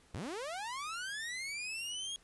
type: linear sweep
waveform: sawtooth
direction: up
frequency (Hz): 64.3 to 3309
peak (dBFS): -35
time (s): 0.14-2.16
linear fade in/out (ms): 0
effects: pink hiss -65 dBFS RMS until 2.23 s + resampled to 24000 Hz